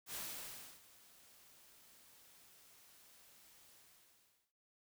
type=noise with ADSR envelope; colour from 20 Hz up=white; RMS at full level=-44 dBFS; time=0.06-4.53 s; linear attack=77 ms; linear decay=660 ms; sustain=-20 dB; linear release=790 ms; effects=none